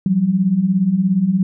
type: beating tone pair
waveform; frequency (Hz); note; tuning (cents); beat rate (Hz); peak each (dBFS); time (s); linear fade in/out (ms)
sine; 174.3 / 191.3; F3 / G3; -3 / -42; 17; -19 / -14; 0.06-1.43; 2
effects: none